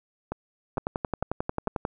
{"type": "two click trains", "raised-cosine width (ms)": 1, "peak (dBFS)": [-16, -13], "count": [4, 13], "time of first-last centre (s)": [[0.32, 1.677], [0.78, 1.851]], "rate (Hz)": [2.21, 11.2], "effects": []}